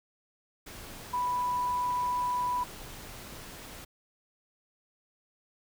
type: tone in noise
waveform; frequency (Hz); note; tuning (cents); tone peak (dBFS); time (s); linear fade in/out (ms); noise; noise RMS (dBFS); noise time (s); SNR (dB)
sine; 987.8; B5; 0; -27; 1.13-2.64; 10; pink; -45; 0.66-3.85; +15
effects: none